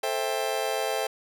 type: chord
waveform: 40% pulse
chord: A minor seventh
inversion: none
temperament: just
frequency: 440 / 528 / 660 / 792 Hz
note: A4 / C5 / E5 / G5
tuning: 0 / +16 / +2 / +18 cents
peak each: -31 dBFS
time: 0.03-1.07 s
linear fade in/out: 5 ms
effects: none